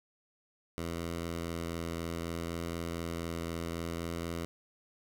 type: tone with vibrato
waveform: 10% pulse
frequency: 84 Hz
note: E2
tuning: 33 cents sharp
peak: -27 dBFS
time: 0.78-4.45 s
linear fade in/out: 0 ms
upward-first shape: triangle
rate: 0.64 Hz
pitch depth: 8 cents each way
effects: none